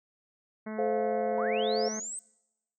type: harmonic tone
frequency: 216.7 Hz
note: A3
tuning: 26 cents flat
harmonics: 1 / 2 / 3 / 4 / 5 / 6 / 7 / 8 / 9 / 10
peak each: -36 / -43 / -43 / -50 / -50 / -54 / -50 / -56 / -52 / -54 dBFS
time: 0.66-2 s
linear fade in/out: 10 ms
type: chord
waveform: sine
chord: F major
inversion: first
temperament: equal with one note detuned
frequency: 432.4 / 523.3 / 698.5 Hz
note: A4 / C5 / F5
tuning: -30 / 0 / 0 cents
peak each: -31 dBFS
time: 0.78-1.89 s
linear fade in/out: 10 ms
type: linear sweep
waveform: sine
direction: up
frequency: 898 to 8372 Hz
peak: -35 dBFS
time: 1.38-2.19 s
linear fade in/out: 0 ms
effects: noise-tail reverb RT60 0.9 s tail -22 dB re dry